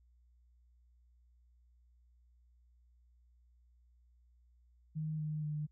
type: tone with pitch steps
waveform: sine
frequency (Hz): 155.56 / 153.06 / 150.61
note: D#3 / D#3 / D3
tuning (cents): 0 / -28 / +44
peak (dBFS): -35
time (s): 4.95-5.67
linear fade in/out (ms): 20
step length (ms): 240
effects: added 60 Hz sine -64 dBFS peak until 5.71 s